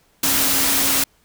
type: tone in noise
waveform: sine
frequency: 273.7 Hz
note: C#4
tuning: 22 cents flat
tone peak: -29 dBFS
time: 0.23-1.04 s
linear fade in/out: 5 ms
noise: white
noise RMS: -18 dBFS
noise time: 0.23-1.04 s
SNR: -14 dB
effects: pink hiss -59 dBFS RMS until 1.24 s